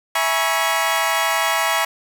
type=chord; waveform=20% pulse; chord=C# minor seventh; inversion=first; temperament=equal with one note detuned; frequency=659.3 / 830.6 / 963 / 1108.7 Hz; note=E5 / G#5 / B5 / C#6; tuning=0 / 0 / -44 / 0 cents; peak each=-18 dBFS; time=0.15-1.85 s; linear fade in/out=5 ms; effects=none